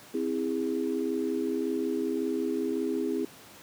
sine chord, C augmented, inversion none, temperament just, 261.6 / 327 / 408.8 Hz, C4 / E4 / G#4, 0 / -14 / -27 cents, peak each -31 dBFS, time 0.14-3.25 s, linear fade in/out 5 ms, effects pink hiss -50 dBFS RMS until 3.62 s + high-pass 150 Hz 12 dB/octave

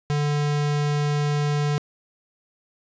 square tone, 146.83 Hz, D3, in tune, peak -21 dBFS, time 0.1-1.78 s, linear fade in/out 0 ms, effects resampled to 16000 Hz + 10-bit

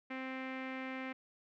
sawtooth tone with low-pass filter, 261.6 Hz, C4, in tune, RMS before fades -42 dBFS, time 0.1-1.13 s, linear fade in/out 10 ms, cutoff 2200 Hz, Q 3.8, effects none

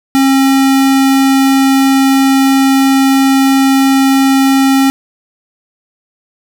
square tone, 269.7 Hz, C#4, 47 cents flat, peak -7 dBFS, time 0.15-4.9 s, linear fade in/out 0 ms, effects none

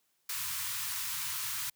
white band-stop noise, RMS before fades -36 dBFS, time 0.29-1.7 s, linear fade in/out 5 ms, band 150 to 910 Hz, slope 96 dB/octave, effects white hiss -75 dBFS RMS until 1.75 s + high-pass 80 Hz 12 dB/octave

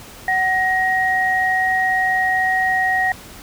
sine tone pair together, 749.8 / 1884 Hz, F#5 / A#6, +23 / +18 cents, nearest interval octave + major third, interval 1595 cents, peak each -19 / -17 dBFS, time 0.28-3.12 s, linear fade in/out 2 ms, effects pink hiss -39 dBFS RMS until 3.42 s

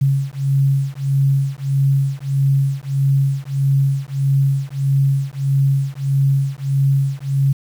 sine beating tone pair, 136.6 / 138.2 Hz, C#3 / C#3, -25 / -5 cents, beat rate 1.6 Hz, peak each -17 dBFS, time 0.01-7.53 s, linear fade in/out 10 ms, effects 7-bit

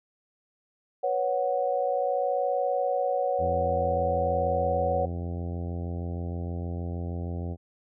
sine chord, B suspended second, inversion none, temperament equal, 493.9 / 554.4 / 740 Hz, B4 / C#5 / F#5, 0 / 0 / 0 cents, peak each -30 / -27 / -28 dBFS, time 1.03-5.06 s, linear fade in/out 10 ms
harmonic tone, 86.4 Hz, F2, 18 cents flat, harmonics 1 / 2 / 3 / 4 / 5 / 6 / 7 / 8 / 9, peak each -31 / -37 / -41 / -43 / -45 / -47 / -48 / -49 / -50 dBFS, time 3.38-7.57 s, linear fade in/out 50 ms
effects none

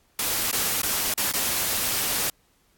white noise with dropouts, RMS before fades -25 dBFS, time 0.19-2.3 s, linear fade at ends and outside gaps 2 ms, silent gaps 0.514-0.527 / 0.818-0.831 / 1.139-1.177 / 1.317-1.337 s, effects pink hiss -64 dBFS RMS until 2.77 s + AAC 64 kbps

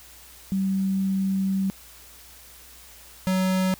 sine / square tone pair in turn, 192.6 / 187.01 Hz, G3 / F#3, -30 / +19 cents, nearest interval minor second, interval 51 cents, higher first, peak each -21 dBFS, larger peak neither, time 0.52-1.7 / 3.27-3.74 s, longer first, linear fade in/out 0 ms, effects added 60 Hz sine -54 dBFS peak until 3.79 s + white hiss -48 dBFS RMS until 3.79 s

